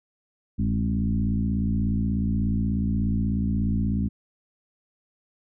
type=tone with frequency modulation; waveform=sine; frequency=142.3 Hz; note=C#3; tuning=46 cents sharp; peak=-21 dBFS; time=0.58-4.09 s; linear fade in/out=20 ms; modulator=56.6 Hz; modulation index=1.9; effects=none